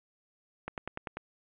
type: click train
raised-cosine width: 0.5 ms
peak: -21 dBFS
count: 6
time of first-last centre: 0.68-1.17 s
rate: 10.2 Hz
effects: resampled to 8000 Hz + 9-bit